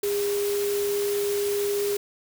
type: tone in noise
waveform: sine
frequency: 407.1 Hz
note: G#4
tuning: 35 cents flat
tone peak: -23 dBFS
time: 0.03-1.97 s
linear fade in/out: 5 ms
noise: white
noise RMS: -34 dBFS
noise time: 0.03-1.97 s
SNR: +8 dB
effects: none